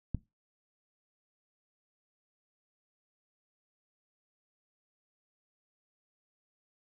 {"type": "click", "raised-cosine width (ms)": 5, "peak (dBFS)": -19, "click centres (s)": 0.147, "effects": ["noise-tail reverb RT60 0.2 s tail -18 dB re dry"]}